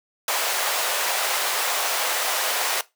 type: high-pass noise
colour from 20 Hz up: pink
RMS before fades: -24 dBFS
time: 0.28-2.81 s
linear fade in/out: 2 ms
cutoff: 570 Hz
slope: 24 dB/octave
effects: noise-tail reverb RT60 0.2 s tail -18 dB re dry